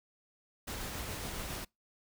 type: noise with tremolo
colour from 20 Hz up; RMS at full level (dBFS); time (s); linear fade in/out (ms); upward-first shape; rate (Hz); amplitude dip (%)
pink; -39; 0.67-1.65; 10; triangle; 7.2; 25
effects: noise-tail reverb RT60 0.2 s tail -26 dB re dry

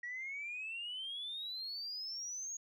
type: exponential sweep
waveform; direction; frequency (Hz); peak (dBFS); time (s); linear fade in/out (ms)
sine; up; 1907 to 6700; -39; 0.03-2.57; 5
effects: tanh soft clip ceiling -36 dBFS

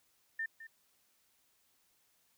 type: tone with echo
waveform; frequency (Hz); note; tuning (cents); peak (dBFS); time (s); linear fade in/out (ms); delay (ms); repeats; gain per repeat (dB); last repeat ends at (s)
sine; 1800; A6; +39; -34; 0.39-0.46; 5; 210; 1; -13; 0.67
effects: white hiss -73 dBFS RMS until 2.37 s

